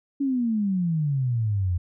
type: exponential sweep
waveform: sine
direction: down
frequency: 284.2 to 85.4 Hz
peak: -21 dBFS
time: 0.2-1.78 s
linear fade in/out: 10 ms
effects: none